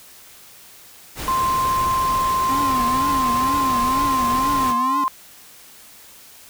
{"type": "noise", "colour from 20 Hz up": "pink", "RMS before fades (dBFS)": -29, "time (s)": [1.15, 4.75], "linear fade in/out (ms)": 50}
{"type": "tone", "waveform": "sine", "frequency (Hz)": 1046.5, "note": "C6", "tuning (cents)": 0, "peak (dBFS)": -17, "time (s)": [1.28, 5.08], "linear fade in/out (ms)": 0}
{"type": "tone with vibrato", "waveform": "square", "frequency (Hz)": 261.6, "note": "C4", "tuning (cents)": 0, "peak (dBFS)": -26, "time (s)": [2.49, 5.04], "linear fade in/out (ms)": 2, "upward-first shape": "triangle", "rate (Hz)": 2.1, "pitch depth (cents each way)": 180}
{"effects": ["white hiss -45 dBFS RMS until 6.49 s"]}